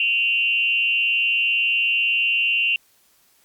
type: tone with frequency modulation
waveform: sine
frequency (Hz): 2758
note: F7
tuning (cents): -22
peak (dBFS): -17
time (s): 0-2.76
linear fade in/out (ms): 2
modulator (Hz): 232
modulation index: 0.61
effects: white hiss -59 dBFS RMS until 3.44 s + Opus 48 kbps